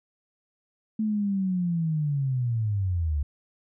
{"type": "linear sweep", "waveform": "sine", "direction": "down", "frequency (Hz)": [220, 69.5], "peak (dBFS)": -23, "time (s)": [0.99, 3.23], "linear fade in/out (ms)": 5, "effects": []}